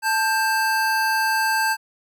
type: tone pair together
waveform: square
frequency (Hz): 880 / 1583.9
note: A5 / G6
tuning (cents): 0 / +17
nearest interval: minor seventh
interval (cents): 1017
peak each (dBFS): -22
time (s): 0.02-1.77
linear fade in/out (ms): 50
effects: none